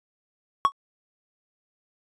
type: tone with exponential decay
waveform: triangle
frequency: 1111 Hz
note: C#6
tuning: 4 cents sharp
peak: -9 dBFS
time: 0.65-0.72 s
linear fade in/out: 0 ms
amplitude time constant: 15 ms
effects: resampled to 24000 Hz